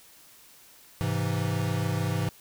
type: chord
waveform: square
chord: Ab augmented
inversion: none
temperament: equal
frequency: 103.83 / 130.81 / 164.81 Hz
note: Ab2 / C3 / E3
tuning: 0 / 0 / 0 cents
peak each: -30 / -32 / -31 dBFS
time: 1.01-2.29 s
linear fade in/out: 0 ms
effects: white hiss -54 dBFS RMS until 2.4 s